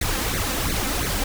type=noise with flanger; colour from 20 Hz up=pink; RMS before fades=-24 dBFS; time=0.01-1.24 s; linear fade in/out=5 ms; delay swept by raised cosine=0.48 to 3.88 ms; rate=2.9 Hz; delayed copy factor=+0.85; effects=none